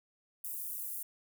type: high-pass noise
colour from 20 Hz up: pink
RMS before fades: -40 dBFS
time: 0.44-1.03 s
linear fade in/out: 5 ms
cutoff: 11000 Hz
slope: 24 dB/octave
effects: none